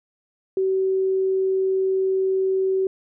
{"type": "tone", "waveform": "sine", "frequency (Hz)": 380.8, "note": "F#4", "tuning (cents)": 50, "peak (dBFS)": -18, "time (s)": [0.57, 2.87], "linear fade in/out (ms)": 2, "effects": []}